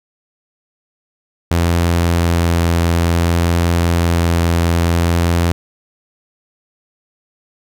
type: tone with vibrato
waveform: sawtooth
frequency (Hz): 85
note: F2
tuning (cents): -46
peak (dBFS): -8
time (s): 1.51-5.52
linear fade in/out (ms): 0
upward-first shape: sine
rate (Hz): 0.57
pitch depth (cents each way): 8
effects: none